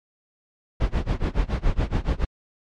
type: noise with tremolo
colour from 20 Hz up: brown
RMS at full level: -19 dBFS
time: 0.8-2.25 s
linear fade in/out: 10 ms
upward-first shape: sine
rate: 7.1 Hz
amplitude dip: 95%
effects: low-pass 4000 Hz 12 dB/octave + MP3 64 kbps